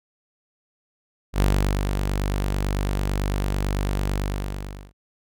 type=tone with ADSR envelope; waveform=sawtooth; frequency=49 Hz; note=G1; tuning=in tune; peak=-12 dBFS; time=1.33-4.93 s; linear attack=76 ms; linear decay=400 ms; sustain=-6 dB; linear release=810 ms; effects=none